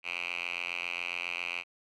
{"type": "tone with band-pass filter", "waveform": "5% pulse", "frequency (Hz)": 87.31, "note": "F2", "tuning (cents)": 0, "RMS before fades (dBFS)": -36, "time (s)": [0.03, 1.64], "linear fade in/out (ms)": 50, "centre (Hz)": 2500, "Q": 5.8, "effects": []}